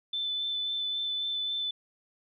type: tone with vibrato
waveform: sine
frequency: 3520 Hz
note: A7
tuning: in tune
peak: -29 dBFS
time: 0.13-1.71 s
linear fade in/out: 5 ms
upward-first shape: sine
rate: 3.7 Hz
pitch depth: 11 cents each way
effects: none